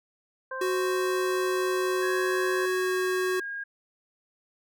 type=harmonic tone; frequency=523 Hz; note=C5; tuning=1 cent flat; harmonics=1 / 2 / 3; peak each=-36 / -36 / -36 dBFS; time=0.51-2.66 s; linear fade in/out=5 ms
type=tone; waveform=square; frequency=370 Hz; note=F#4; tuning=in tune; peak=-26 dBFS; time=0.61-3.4 s; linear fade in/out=5 ms
type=tone with pitch glide; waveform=sine; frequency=1666 to 1627 Hz; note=G#6 to G#6; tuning=+5 to -36 cents; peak=-32 dBFS; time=2.02-3.64 s; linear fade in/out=10 ms; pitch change=-41 cents; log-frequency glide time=2.63-2.92 s
effects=none